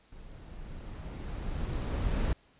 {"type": "noise with level ramp", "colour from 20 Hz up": "brown", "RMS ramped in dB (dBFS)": [-49, -27], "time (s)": [0.12, 2.33], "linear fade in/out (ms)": 2, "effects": ["pink hiss -64 dBFS RMS until 2.59 s", "resampled to 8000 Hz"]}